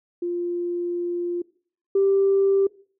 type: tone pair in turn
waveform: sine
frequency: 349.2 / 392 Hz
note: F4 / G4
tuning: 0 / 0 cents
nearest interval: major second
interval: 200 cents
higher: second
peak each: -23 / -15 dBFS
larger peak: second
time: 0.22-1.42 / 1.95-2.67 s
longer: first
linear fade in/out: 5 ms
effects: noise-tail reverb RT60 0.5 s tail -22 dB re dry + tanh soft clip ceiling -11 dBFS